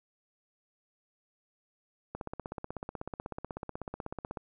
click train, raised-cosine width 1 ms, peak -23 dBFS, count 37, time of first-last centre 2.15-4.372 s, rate 16.2 Hz, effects none

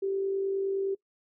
sine tone with amplitude modulation, 390 Hz, G4, 9 cents flat, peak -25 dBFS, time 0.02-0.95 s, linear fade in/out 10 ms, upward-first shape sine, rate 49.7 Hz, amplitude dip 35%, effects noise-tail reverb RT60 0.1 s tail -21 dB re dry

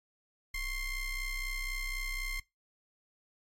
45% pulse ring-modulated tone, 1062 Hz, C6, 25 cents sharp, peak -31 dBFS, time 0.54-2.4 s, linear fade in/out 5 ms, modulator 1030 Hz, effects noise-tail reverb RT60 0.2 s tail -22 dB re dry + MP3 64 kbps

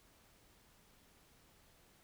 silence, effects pink hiss -67 dBFS RMS until 2.03 s

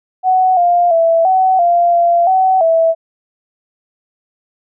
sine tone with pitch steps, 745 / 701 / 662 / 753 / 693 / 688 / 755 / 656 Hz, F#5 / F5 / E5 / F#5 / F5 / F5 / F#5 / E5, +12 / +6 / +7 / +30 / -14 / -26 / +35 / -9 cents, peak -8 dBFS, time 0.23-2.95 s, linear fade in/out 50 ms, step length 340 ms, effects none

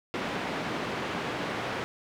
pink band-pass noise, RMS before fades -33 dBFS, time 0.14-1.84 s, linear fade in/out 0 ms, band 180 to 2700 Hz, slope 12 dB/octave, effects none

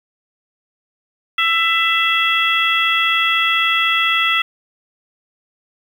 harmonic tone, 666 Hz, E5, 18 cents sharp, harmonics 2 / 3 / 4 / 5, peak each -19 / -19 / -19 / -19 dBFS, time 1.38-4.42 s, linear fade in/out 5 ms, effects 7-bit

